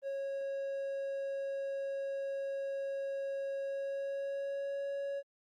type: tone with pitch glide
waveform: triangle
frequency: 549 to 558 Hz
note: C#5 to C#5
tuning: -17 to +11 cents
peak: -33 dBFS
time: 0.02-5.23 s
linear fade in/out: 50 ms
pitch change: +28 cents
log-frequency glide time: 3.62-4.87 s
effects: Opus 24 kbps